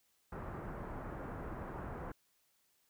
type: low-pass noise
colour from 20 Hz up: pink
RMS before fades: -44 dBFS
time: 0.32-2.12 s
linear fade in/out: 5 ms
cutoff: 1500 Hz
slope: 24 dB/octave
effects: white hiss -75 dBFS RMS until 2.89 s